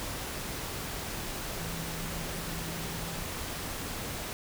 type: tone in noise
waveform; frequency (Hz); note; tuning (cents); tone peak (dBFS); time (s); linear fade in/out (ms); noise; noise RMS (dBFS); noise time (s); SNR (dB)
sine; 164.81; E3; 0; -40; 1.59-3.23; 0; pink; -37; 0-4.33; -6
effects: none